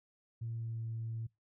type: tone with pitch glide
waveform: sine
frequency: 114.9 to 113.45 Hz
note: A#2 to A#2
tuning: -25 to -47 cents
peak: -36 dBFS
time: 0.41-1.27 s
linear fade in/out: 10 ms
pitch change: -22 cents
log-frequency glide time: 0.54-0.83 s
effects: noise-tail reverb RT60 0.2 s tail -24 dB re dry + tanh soft clip ceiling -32 dBFS